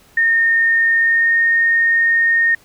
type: tone with pitch glide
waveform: sine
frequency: 1831 to 1842.7 Hz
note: A#6 to A#6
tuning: -32 to -21 cents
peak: -11 dBFS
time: 0.17-2.55 s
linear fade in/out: 5 ms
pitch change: +11 cents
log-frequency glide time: 0.95-1.36 s
effects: pink hiss -50 dBFS RMS until 2.64 s